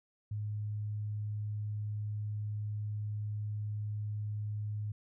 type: tone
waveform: sine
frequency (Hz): 105.2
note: G#2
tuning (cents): +23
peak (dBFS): -34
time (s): 0.31-4.92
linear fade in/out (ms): 5
effects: none